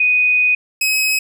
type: tone pair in turn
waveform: sine / sawtooth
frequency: 2489 / 2549 Hz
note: D#7 / D#7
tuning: 0 / +41 cents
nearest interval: unison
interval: 41 cents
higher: second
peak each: -11 / -11 dBFS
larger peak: neither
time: 0-0.55 / 0.81-1.19 s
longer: first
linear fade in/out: 5 ms
effects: none